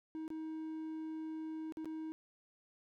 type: tone with dropouts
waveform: triangle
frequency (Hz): 316.4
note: D#4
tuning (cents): +29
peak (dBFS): -38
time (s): 0.15-2.12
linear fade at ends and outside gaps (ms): 0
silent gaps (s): 0.279-0.303 / 1.723-1.771 / 1.846-1.856
effects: none